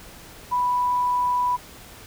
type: tone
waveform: sine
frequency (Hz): 987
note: B5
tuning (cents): -1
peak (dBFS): -19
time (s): 0.51-1.57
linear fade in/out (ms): 20
effects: pink hiss -44 dBFS RMS until 2.06 s